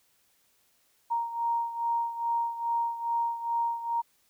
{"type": "beating tone pair", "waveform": "sine", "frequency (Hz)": [932.3, 934.7], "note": ["A#5", "A#5"], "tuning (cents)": [0, 4], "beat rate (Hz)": 2.4, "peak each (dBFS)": [-28, -33], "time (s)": [1.1, 4.02], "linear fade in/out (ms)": 20, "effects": ["white hiss -68 dBFS RMS until 4.29 s"]}